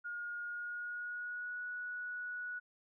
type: tone with pitch glide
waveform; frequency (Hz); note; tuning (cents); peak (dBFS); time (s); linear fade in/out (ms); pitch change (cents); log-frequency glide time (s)
sine; 1429 to 1467.5; F6 to F#6; +39 to -15; -39; 0.04-2.6; 20; +46; 0.43-1.63
effects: none